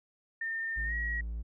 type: tone with pitch glide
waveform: sine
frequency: 1812 to 1906.5 Hz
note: A#6 to A#6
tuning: -50 to +38 cents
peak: -32 dBFS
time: 0.41-1.21 s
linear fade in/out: 5 ms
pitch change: +88 cents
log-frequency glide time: 0.84-0.94 s
type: tone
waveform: triangle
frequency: 56.1 Hz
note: A1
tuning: 34 cents sharp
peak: -32 dBFS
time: 0.76-1.43 s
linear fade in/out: 20 ms
effects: none